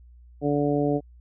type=harmonic tone; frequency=145 Hz; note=D3; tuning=22 cents flat; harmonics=1 / 2 / 3 / 4 / 5; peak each=-28 / -24 / -26 / -29 / -32 dBFS; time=0.41-1.01 s; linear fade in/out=50 ms; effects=added 60 Hz sine -47 dBFS peak until 1.2 s